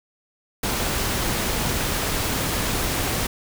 pink noise, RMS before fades -24 dBFS, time 0.63-3.27 s, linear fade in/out 5 ms, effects none

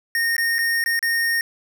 square tone with dropouts, 1845 Hz, A#6, 18 cents flat, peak -19 dBFS, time 0.15-1.41 s, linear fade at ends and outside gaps 1 ms, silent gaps 0.366-0.381 / 0.584-0.589 / 0.84-0.86 / 0.992-1.027 s, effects none

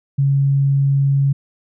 sine tone, 138.59 Hz, C#3, in tune, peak -12 dBFS, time 0.18-1.33 s, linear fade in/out 10 ms, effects none

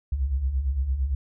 sine beating tone pair, 60.1 / 68.9 Hz, B1 / C#2, -46 / -10 cents, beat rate 8.8 Hz, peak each -30 / -23 dBFS, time 0.12-1.15 s, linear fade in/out 5 ms, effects none

